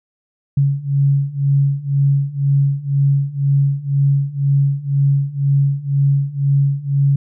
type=beating tone pair; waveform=sine; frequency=138.59 / 140.59 Hz; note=C#3 / C#3; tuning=0 / +25 cents; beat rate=2 Hz; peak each=-17 / -15 dBFS; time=0.57-7.16 s; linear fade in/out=5 ms; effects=none